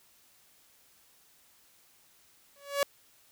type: tone with exponential growth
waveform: sawtooth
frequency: 565 Hz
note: C#5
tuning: 33 cents sharp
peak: -18 dBFS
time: 2.56-2.83 s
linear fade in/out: 1 ms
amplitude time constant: 58 ms
effects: white hiss -63 dBFS RMS until 3.31 s